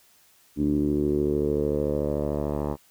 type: tone with low-pass filter sweep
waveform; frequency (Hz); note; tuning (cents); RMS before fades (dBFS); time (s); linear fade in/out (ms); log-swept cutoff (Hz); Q
10% pulse; 73.42; D2; 0; -25; 0.56-2.77; 50; 280 to 790; 4.5
effects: white hiss -59 dBFS RMS until 2.9 s